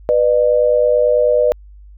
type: tone pair together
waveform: sine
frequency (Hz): 493.8 / 603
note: B4 / D5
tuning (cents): 0 / +46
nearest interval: minor third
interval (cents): 346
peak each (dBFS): -13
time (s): 0.09-1.52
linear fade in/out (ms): 0
effects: added 50 Hz sine -37 dBFS peak until 1.97 s